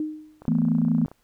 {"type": "tone with exponential decay", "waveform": "sine", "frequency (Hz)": 308.1, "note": "D#4", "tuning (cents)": -17, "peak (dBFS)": -22, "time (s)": [0, 0.46], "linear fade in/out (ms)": 2, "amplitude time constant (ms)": 100}
{"type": "click train", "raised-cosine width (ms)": 1, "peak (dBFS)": -28, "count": 22, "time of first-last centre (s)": [0.42, 1.115], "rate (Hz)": 30.2}
{"type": "chord", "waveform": "sine", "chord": "E suspended fourth", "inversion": "none", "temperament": "equal with one note detuned", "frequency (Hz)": [164.81, 220, 245.4], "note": ["E3", "A3", "B3"], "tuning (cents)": [0, 0, -11], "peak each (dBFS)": -23, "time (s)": [0.48, 1.06], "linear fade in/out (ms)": 0}
{"effects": ["pink hiss -67 dBFS RMS until 1.23 s"]}